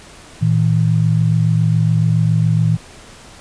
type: tone pair together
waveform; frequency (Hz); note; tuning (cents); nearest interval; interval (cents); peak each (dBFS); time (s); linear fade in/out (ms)
sine; 113.6 / 160.75; A#2 / E3; -44 / -43; tritone; 601; -14; 0.41-2.77; 20
effects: pink hiss -40 dBFS RMS until 3.4 s + resampled to 22050 Hz